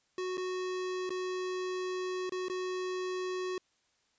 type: tone with dropouts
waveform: square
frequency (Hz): 368.5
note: F#4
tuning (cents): -7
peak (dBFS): -34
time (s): 0.18-3.58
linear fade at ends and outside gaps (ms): 2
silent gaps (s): 0.372-0.378 / 1.094-1.104 / 2.295-2.321 / 2.484-2.498
effects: white hiss -73 dBFS RMS until 4.18 s + resampled to 16000 Hz